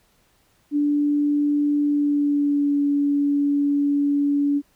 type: tone with pitch glide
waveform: sine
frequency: 291.7 to 286 Hz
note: D4 to D4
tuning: -12 to -46 cents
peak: -17 dBFS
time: 0.71-4.62 s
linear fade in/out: 50 ms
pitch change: -34 cents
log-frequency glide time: 1.81-2.81 s
effects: pink hiss -62 dBFS RMS until 4.75 s